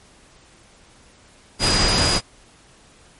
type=tone in noise; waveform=sine; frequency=4907 Hz; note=D#8; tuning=25 cents flat; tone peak=-20 dBFS; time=1.59-2.21 s; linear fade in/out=50 ms; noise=pink; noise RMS=-19 dBFS; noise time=1.59-2.21 s; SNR=-4 dB; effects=pink hiss -51 dBFS RMS until 3.19 s + MP3 48 kbps